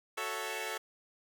10% pulse chord, F# minor seventh, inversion none, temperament equal, 370 / 440 / 554.4 / 659.3 Hz, F#4 / A4 / C#5 / E5, 0 / 0 / 0 / 0 cents, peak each -35 / -30 / -34 / -35 dBFS, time 0.17-0.78 s, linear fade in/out 10 ms, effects none

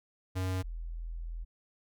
square / sine tone pair in turn, 93 / 41.57 Hz, F#2 / E1, +9 / +15 cents, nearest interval octave + major second, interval 1394 cents, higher first, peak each -31 / -36 dBFS, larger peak first, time 0.35-0.63 / 0.63-1.45 s, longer second, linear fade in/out 20 ms, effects none

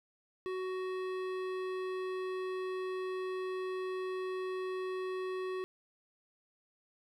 sine tone with hard clipping, 372.5 Hz, F#4, 12 cents sharp, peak -37 dBFS, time 0.46-5.64 s, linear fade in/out 0 ms, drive 15 dB, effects none

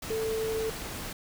sine tone in noise, 442.8 Hz, A4, 11 cents sharp, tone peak -28 dBFS, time 0.1-0.7 s, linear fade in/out 5 ms, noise pink, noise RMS -38 dBFS, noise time 0.02-1.13 s, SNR +7 dB, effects none

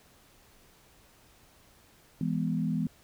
sine chord, E major, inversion none, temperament equal with one note detuned, 164.81 / 205.3 / 246.9 Hz, E3 / G#3 / B3, 0 / -20 / 0 cents, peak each -30 / -32 / -32 dBFS, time 2.21-2.87 s, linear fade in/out 2 ms, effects pink hiss -60 dBFS RMS until 3.03 s

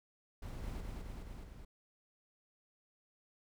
brown noise with echo, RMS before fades -44 dBFS, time 0.42-0.81 s, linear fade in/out 5 ms, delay 210 ms, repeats 4, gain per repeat -2 dB, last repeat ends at 1.65 s, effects none

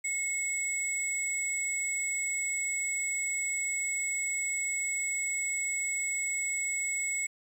sine tone pair together, 2180 / 7827 Hz, C#7 / B8, -29 / -17 cents, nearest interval octave + minor seventh, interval 2212 cents, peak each -31 / -31 dBFS, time 0.04-7.27 s, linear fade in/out 10 ms, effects tanh soft clip ceiling -23 dBFS + 10-bit

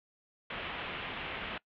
white low-pass noise, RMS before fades -40 dBFS, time 0.5-1.58 s, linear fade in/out 5 ms, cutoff 3200 Hz, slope 48 dB/octave, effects noise-tail reverb RT60 0.1 s tail -22 dB re dry

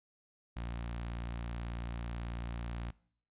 sawtooth tone with notch filter, 58.27 Hz, A#1, in tune, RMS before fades -40 dBFS, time 0.56-2.91 s, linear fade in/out 10 ms, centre 430 Hz, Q 1.6, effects noise-tail reverb RT60 0.6 s tail -22 dB re dry + resampled to 8000 Hz

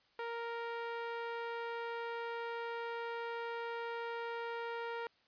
5% pulse tone with low-pass filter, 466.2 Hz, A#4, in tune, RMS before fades -41 dBFS, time 0.19-5.07 s, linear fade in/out 2 ms, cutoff 1200 Hz, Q 0.6, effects white hiss -71 dBFS RMS until 5.27 s + resampled to 11025 Hz

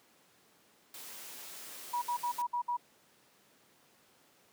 white noise, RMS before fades -47 dBFS, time 0.94-2.42 s, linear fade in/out 2 ms
sine tone bursts, 966 Hz, B5, 39 cents flat, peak -30 dBFS, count 6, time 1.93-2.77 s, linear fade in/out 10 ms, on 90 ms, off 60 ms
effects pink hiss -65 dBFS RMS until 4.52 s + high-pass 200 Hz 12 dB/octave

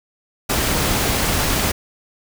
pink noise, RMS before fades -19 dBFS, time 0.49-1.72 s, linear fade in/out 10 ms, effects none

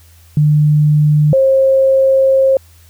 sine tone pair in turn, 150 / 534.5 Hz, D3 / C5, +37 / +37 cents, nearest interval octave + minor seventh, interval 2200 cents, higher second, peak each -7 dBFS, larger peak neither, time 0.37-1.33 / 1.33-2.57 s, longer second, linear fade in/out 2 ms, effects added 83 Hz sine -42 dBFS peak until 2.89 s + white hiss -49 dBFS RMS until 2.89 s

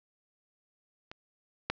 clicks, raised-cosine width 0.3 ms, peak -27 / -13 dBFS, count 2, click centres 1.115 / 1.7 s, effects resampled to 16000 Hz + 9-bit

